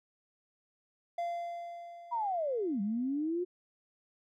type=tone with exponential decay; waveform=triangle; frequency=689 Hz; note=F5; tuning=24 cents flat; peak=-29 dBFS; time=1.18-3.3 s; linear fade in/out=5 ms; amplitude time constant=460 ms
type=linear two-way sweep; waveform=sine; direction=down then up; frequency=982 to 193.7 to 365.3 Hz; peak=-30 dBFS; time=2.11-3.45 s; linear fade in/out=20 ms; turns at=2.81 s
effects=none